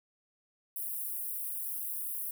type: high-pass noise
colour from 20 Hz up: white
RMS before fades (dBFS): -37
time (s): 0.76-2.31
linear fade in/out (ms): 2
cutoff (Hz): 9900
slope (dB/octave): 48
effects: none